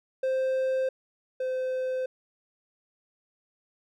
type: tone pair in turn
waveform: triangle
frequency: 523.3 / 515.2 Hz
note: C5 / C5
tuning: 0 / -27 cents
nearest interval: unison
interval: 27 cents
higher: first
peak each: -22 / -25 dBFS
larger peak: first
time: 0.23-0.89 / 1.4-2.06 s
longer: neither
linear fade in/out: 5 ms
effects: none